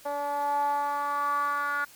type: tone with band-pass filter sweep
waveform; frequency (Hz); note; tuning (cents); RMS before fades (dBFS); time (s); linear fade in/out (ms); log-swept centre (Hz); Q
10% pulse; 287.5; D4; -37; -28; 0.05-1.85; 10; 690 to 1400; 6.1
effects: white hiss -52 dBFS RMS until 1.95 s + MP3 96 kbps